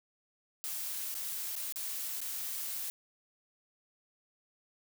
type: noise with dropouts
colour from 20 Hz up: blue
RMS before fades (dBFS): -38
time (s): 0.64-2.9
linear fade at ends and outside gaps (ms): 0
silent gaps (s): 1.143-1.151 / 1.554-1.563 / 1.724-1.759 / 2.205-2.215
effects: none

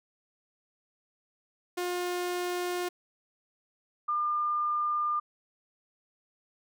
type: tone pair in turn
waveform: sawtooth / sine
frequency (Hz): 356.3 / 1203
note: F4 / D6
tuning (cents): +35 / +41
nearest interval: octave + major sixth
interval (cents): 2106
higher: second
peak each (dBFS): -26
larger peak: neither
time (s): 1.77-2.89 / 4.08-5.2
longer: neither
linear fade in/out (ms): 10
effects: none

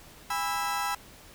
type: chord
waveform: 35% pulse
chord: E major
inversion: first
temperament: equal with one note detuned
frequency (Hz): 814 / 987.8 / 1318.5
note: G#5 / B5 / E6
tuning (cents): -35 / 0 / 0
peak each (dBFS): -31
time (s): 0.3-0.95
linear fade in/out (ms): 5
effects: pink hiss -51 dBFS RMS until 1.34 s

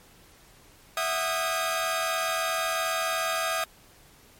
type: tone cluster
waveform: sawtooth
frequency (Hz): 658 / 741 / 1233 / 1623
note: E5 / F#5 / D#6 / G#6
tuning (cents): -3 / +2 / -16 / -40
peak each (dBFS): -26 / -31 / -26 / -30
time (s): 0.97-3.64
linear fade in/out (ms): 2
effects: pink hiss -55 dBFS RMS until 4.39 s + MP3 64 kbps

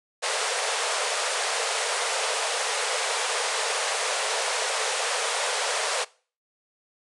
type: band-pass noise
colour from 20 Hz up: pink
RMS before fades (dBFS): -27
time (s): 0.22-6.05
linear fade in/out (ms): 20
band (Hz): 430 to 10000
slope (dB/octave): 96
effects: noise-tail reverb RT60 0.4 s tail -22 dB re dry

